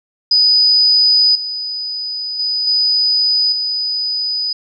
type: tone with level steps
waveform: sine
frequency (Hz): 4978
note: D#8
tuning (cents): 0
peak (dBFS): -8 / -20 / -15 / -11 / -16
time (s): 0.31-4.53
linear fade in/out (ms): 5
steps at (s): 1.35 / 2.39 / 2.67 / 3.52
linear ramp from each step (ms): 5
effects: none